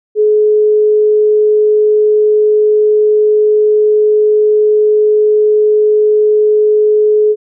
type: tone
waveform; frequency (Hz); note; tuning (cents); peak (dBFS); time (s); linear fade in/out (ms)
sine; 424.7; G#4; +39; -6; 0.15-7.36; 50
effects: none